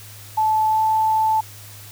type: tone with pitch glide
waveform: sine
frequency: 870 to 876.1 Hz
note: A5 to A5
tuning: -20 to -8 cents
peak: -15 dBFS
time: 0.37-1.41 s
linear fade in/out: 10 ms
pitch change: +12 cents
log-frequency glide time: 0.69-0.8 s
effects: added 103 Hz sine -41 dBFS peak until 1.91 s + white hiss -42 dBFS RMS until 1.91 s